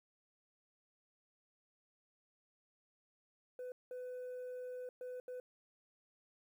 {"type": "tone bursts at uneven times", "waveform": "sine", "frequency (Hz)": 501, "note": "B4", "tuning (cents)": 25, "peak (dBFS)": -40, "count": 4, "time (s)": [[3.59, 3.72], [3.91, 4.89], [5.01, 5.2], [5.28, 5.4]], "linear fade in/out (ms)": 2, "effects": ["tanh soft clip ceiling -42 dBFS", "12-bit"]}